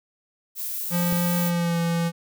violet noise, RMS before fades -30 dBFS, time 0.55-1.52 s, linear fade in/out 50 ms
square tone with pitch glide, 174.61 to 168.86 Hz, F3 to E3, 0 to +42 cents, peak -22 dBFS, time 0.9-2.12 s, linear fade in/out 50 ms, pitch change -58 cents, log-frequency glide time 1.4-1.79 s
click, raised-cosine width 3 ms, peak -20 dBFS, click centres 1.126 s
effects none

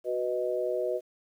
sine chord, B major, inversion second, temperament equal, 370 / 493.9 / 622.3 Hz, F#4 / B4 / D#5, 0 / 0 / 0 cents, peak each -32 / -31 / -31 dBFS, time 0.04-1.01 s, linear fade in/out 50 ms, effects 10-bit

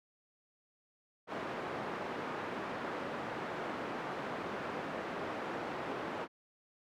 pink band-pass noise, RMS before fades -40 dBFS, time 1.27-6.28 s, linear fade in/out 50 ms, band 270 to 1600 Hz, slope 12 dB/octave, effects none

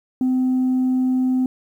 sine tone, 256.5 Hz, C4, 34 cents flat, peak -14 dBFS, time 0.21-1.46 s, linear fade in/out 2 ms, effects tanh soft clip ceiling -14 dBFS + 9-bit

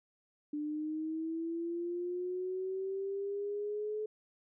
sine linear sweep, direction up, 295.5 to 430 Hz, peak -34 dBFS, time 0.53-4.06 s, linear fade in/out 5 ms, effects none

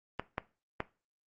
clicks, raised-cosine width 0.5 ms, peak -17 dBFS, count 3, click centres 0.196 / 0.381 / 0.804 s, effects noise-tail reverb RT60 0.3 s tail -17 dB re dry + Opus 32 kbps

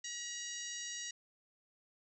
harmonic tone with a mistuned harmonic, 959 Hz, A#5, 49 cents sharp, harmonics 2 / 3 / 4 / 5 / 6 / 7 / 8, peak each -48 / -50 / -49 / -52 / -45 / -48 / -54 dBFS, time 0.04-1.11 s, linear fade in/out 5 ms, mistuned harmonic 5, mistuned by -62 cents, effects none

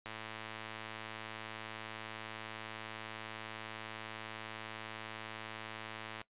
click train, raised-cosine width 0.3 ms, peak -27 dBFS, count 678, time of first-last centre 0.06-6.215 s, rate 110 Hz, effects noise-tail reverb RT60 0.1 s tail -18 dB re dry + resampled to 8000 Hz

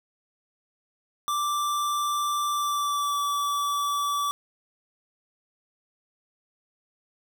square tone with pitch glide, 1174.7 to 1153.2 Hz, D6 to D6, 0 to -32 cents, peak -25 dBFS, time 1.28-4.31 s, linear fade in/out 0 ms, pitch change -32 cents, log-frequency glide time 2.52-3.18 s, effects none

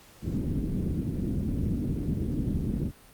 white low-pass noise, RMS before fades -29 dBFS, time 0.22-2.92 s, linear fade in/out 50 ms, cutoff 270 Hz, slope 24 dB/octave, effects pink hiss -54 dBFS RMS until 3.13 s + Opus 48 kbps

